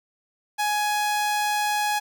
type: tone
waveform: sawtooth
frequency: 836 Hz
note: G#5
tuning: 11 cents sharp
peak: -18 dBFS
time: 0.58-2 s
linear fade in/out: 20 ms
effects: 10-bit